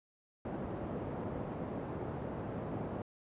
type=band-pass noise; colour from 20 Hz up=pink; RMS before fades=-40 dBFS; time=0.45-3.02 s; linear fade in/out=2 ms; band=110 to 710 Hz; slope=12 dB/octave; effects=resampled to 8000 Hz